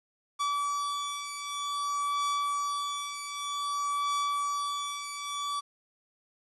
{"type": "beating tone pair", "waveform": "45% pulse", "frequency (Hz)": [1150, 1150.53], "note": ["D6", "D6"], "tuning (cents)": [-37, -36], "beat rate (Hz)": 0.53, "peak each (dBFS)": [-35, -31], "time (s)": [0.39, 5.61], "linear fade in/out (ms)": 20, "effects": ["resampled to 24000 Hz", "10-bit"]}